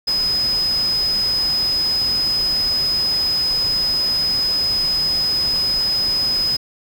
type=tone in noise; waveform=sine; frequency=5040 Hz; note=D#8; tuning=21 cents sharp; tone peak=-16 dBFS; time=0.07-6.57 s; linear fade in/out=10 ms; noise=pink; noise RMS=-32 dBFS; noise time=0.07-6.57 s; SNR=+13 dB; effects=none